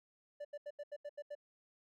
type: tone bursts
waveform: triangle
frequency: 584 Hz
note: D5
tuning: 10 cents flat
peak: -40 dBFS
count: 8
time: 0.4-1.352 s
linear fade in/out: 10 ms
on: 49 ms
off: 80 ms
effects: none